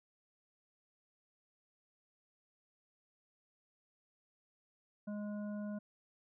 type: harmonic tone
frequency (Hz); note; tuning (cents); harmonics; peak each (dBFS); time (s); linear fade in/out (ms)
207.7; G#3; 0; 1 / 3 / 5 / 7; -39 / -48 / -60 / -58; 5.07-5.79; 10
effects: none